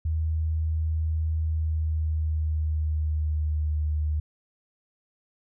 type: tone with pitch glide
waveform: sine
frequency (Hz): 79.3 to 76.07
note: D#2 to D#2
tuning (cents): +33 to -39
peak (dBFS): -23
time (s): 0.05-4.2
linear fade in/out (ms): 5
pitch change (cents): -72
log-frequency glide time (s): 1.39-3.8
effects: none